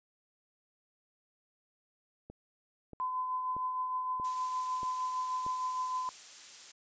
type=click train; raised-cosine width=2 ms; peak=-33 dBFS; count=6; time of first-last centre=2.3-5.465 s; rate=1.58 Hz
type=tone with tremolo; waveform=sine; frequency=1017 Hz; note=C6; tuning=50 cents flat; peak=-30 dBFS; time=3-6.09 s; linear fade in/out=0 ms; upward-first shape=triangle; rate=6.5 Hz; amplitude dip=40%
type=noise; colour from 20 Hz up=blue; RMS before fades=-45 dBFS; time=4.24-6.72 s; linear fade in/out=10 ms
effects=resampled to 16000 Hz